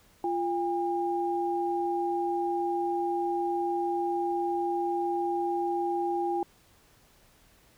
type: tone pair together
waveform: sine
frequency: 346.4 / 807 Hz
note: F4 / G#5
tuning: -14 / -50 cents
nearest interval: octave + minor third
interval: 1464 cents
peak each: -29 / -29 dBFS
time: 0.24-6.43 s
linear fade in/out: 2 ms
effects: pink hiss -61 dBFS RMS until 7.77 s